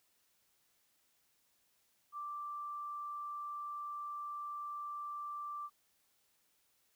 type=tone; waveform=sine; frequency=1174.7 Hz; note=D6; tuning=in tune; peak=-40 dBFS; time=2.12-5.7 s; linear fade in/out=50 ms; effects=white hiss -75 dBFS RMS until 6.95 s